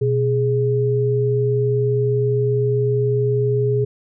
sine tone pair together, 123.65 / 415.9 Hz, B2 / G#4, +3 / +2 cents, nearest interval octave + major sixth, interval 2099 cents, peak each -18 dBFS, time 0.01-3.85 s, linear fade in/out 10 ms, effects none

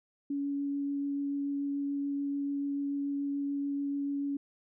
sine tone with vibrato, 282 Hz, C#4, 30 cents sharp, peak -30 dBFS, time 0.3-4.37 s, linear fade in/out 5 ms, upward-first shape triangle, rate 6.9 Hz, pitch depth 8 cents each way, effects none

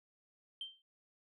sine tone with exponential decay, 3136 Hz, G7, in tune, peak -36 dBFS, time 0.61-0.82 s, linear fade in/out 2 ms, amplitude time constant 45 ms, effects tanh soft clip ceiling -36 dBFS

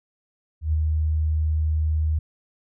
sine tone with ADSR envelope, 77.8 Hz, D#2, in tune, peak -17 dBFS, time 0.61-2.19 s, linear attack 120 ms, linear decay 24 ms, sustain -2 dB, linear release 6 ms, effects none

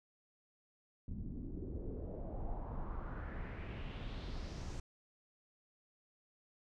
brown noise with low-pass filter sweep, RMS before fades -43 dBFS, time 1.08-4.8 s, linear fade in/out 2 ms, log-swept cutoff 200 to 7000 Hz, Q 2.8, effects none

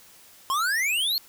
square exponential sweep, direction up, 1036 to 4435 Hz, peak -23 dBFS, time 0.5-1.18 s, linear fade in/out 0 ms, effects white hiss -52 dBFS RMS until 1.28 s

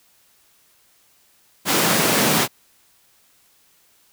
pink high-pass noise, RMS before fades -18 dBFS, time 1.65-2.48 s, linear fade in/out 50 ms, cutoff 150 Hz, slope 24 dB/octave, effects white hiss -58 dBFS RMS until 4.12 s

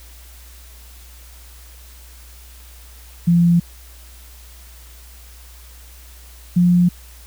sine tone pair in turn, 171.7 / 176.63 Hz, F3 / F3, -29 / +20 cents, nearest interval unison, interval 49 cents, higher second, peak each -10 dBFS, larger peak neither, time 3.27-3.6 / 6.56-6.89 s, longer neither, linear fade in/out 10 ms, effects added 60 Hz sine -40 dBFS peak until 7.26 s + white hiss -46 dBFS RMS until 7.26 s

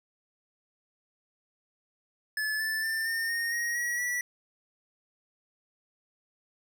square tone with pitch steps, 1726 / 1756.2 / 1786.9 / 1818.1 / 1849.9 / 1882.2 / 1915.1 / 1948.6 Hz, A6 / A6 / A6 / A#6 / A#6 / A#6 / A#6 / B6, -34 / -4 / +26 / -44 / -14 / +16 / +46 / -24 cents, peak -29 dBFS, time 2.37-4.21 s, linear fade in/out 2 ms, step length 230 ms, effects none

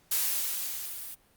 blue noise with level ramp, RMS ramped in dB -26 to -41 dBFS, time 0.11-1.15 s, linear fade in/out 10 ms, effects pink hiss -64 dBFS RMS until 1.36 s + Opus 48 kbps

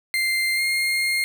35% pulse tone with pitch glide, 2093 to 2127 Hz, C7 to C7, 0 to +28 cents, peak -18 dBFS, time 0.14-1.24 s, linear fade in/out 0 ms, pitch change +28 cents, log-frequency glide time 0.55-0.61 s, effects none

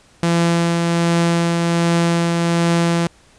sawtooth tone with tremolo, 169.5 Hz, E3, 49 cents sharp, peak -9 dBFS, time 0.23-3.07 s, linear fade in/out 0 ms, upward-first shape triangle, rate 1.3 Hz, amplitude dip 30%, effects pink hiss -51 dBFS RMS until 3.38 s + resampled to 22050 Hz

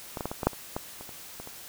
clicks, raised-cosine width 1 ms, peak -19 / -18 / -16 / -19 / -16 / -6 / -28 / -16 / -28 / -30 / -25 / -28 dBFS, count 12, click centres 0.172 / 0.208 / 0.256 / 0.315 / 0.432 / 0.47 / 0.533 / 0.765 / 1.01 / 1.092 / 1.4 / 1.474 s, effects white hiss -45 dBFS RMS until 1.68 s

